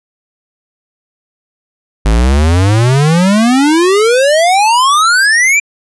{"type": "exponential sweep", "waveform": "square", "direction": "up", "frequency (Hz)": [51, 2400], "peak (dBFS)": -7, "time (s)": [2.05, 5.6], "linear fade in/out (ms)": 10, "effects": ["resampled to 24000 Hz"]}